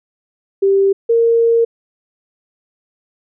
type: tone pair in turn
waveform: sine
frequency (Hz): 392 / 462.3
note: G4 / A#4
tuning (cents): 0 / -14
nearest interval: minor third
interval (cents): 286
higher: second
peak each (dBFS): -9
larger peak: neither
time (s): 0.62-0.93 / 1.09-1.65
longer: second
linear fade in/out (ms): 10
effects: none